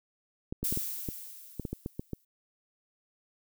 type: clicks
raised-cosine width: 3 ms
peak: -21 dBFS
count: 11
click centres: 0.525 / 0.63 / 0.725 / 0.774 / 1.088 / 1.597 / 1.652 / 1.73 / 1.861 / 1.995 / 2.133 s
type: noise with exponential decay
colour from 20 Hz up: violet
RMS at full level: -30 dBFS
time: 0.64-2.25 s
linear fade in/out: 5 ms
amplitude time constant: 350 ms
effects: none